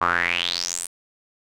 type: tone with band-pass filter sweep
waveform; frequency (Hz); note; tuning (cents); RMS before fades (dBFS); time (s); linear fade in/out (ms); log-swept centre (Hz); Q
sawtooth; 86.9; F2; -8; -24; 0.01-0.87; 10; 1100 to 9700; 6.1
effects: none